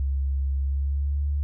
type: tone with pitch glide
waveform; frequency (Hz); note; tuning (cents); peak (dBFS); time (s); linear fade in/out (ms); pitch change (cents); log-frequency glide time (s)
sine; 68.3 to 71.86; C#2 to D2; -25 to -37; -22; 0-1.43; 0; +88; 0.61-1.27
effects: none